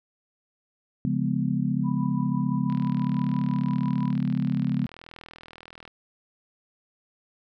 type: chord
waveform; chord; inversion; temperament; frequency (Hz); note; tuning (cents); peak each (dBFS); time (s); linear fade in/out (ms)
sine; C# dominant seventh; none; just; 138.59 / 173.24 / 207.9 / 249.5; C#3 / E#3 / G#3 / B3; 0 / -14 / +2 / +18; -28; 1.05-4.86; 0
type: tone with tremolo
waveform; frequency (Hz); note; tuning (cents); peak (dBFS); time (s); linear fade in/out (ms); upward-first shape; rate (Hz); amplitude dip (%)
sine; 987.8; B5; 0; -35; 1.83-4.15; 50; sine; 6; 60
type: click train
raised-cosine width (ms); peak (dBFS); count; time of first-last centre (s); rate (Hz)
0.3; -27; 130; 2.7-5.877; 40.6
effects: none